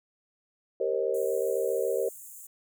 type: chord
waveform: sine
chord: C minor seventh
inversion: second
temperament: equal with one note detuned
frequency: 392 / 466.2 / 533.6 / 622.3 Hz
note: G4 / Bb4 / C5 / Eb5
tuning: 0 / 0 / +34 / 0 cents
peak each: -31 / -29 / -30 / -35 dBFS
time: 0.8-2.09 s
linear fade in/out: 5 ms
type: high-pass noise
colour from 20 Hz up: pink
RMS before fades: -46 dBFS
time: 1.14-2.47 s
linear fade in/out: 5 ms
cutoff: 6700 Hz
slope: 96 dB/octave
effects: none